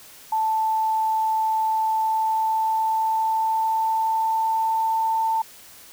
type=tone with pitch glide; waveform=sine; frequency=880 to 892.8 Hz; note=A5 to A5; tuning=0 to +25 cents; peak=-19 dBFS; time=0.32-5.42 s; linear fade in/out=5 ms; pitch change=+25 cents; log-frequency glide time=1.68-5.02 s; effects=white hiss -46 dBFS RMS until 5.92 s